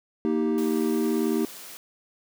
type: chord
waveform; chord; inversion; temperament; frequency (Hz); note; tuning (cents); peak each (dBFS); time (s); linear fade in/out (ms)
triangle; Eb major; second; equal with one note detuned; 233.1 / 313.5 / 392; Bb3 / Eb4 / G4; 0 / +13 / 0; -24 / -24 / -25; 0.25-1.45; 0
type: high-pass noise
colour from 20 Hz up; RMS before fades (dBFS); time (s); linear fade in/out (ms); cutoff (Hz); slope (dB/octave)
white; -42; 0.58-1.77; 0; 170; 24
effects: none